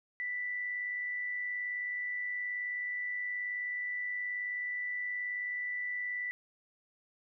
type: tone with amplitude modulation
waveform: sine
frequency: 1975.5 Hz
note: B6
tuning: in tune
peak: -32 dBFS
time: 0.2-6.31 s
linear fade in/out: 0 ms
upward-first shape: sine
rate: 98.9 Hz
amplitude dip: 35%
effects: none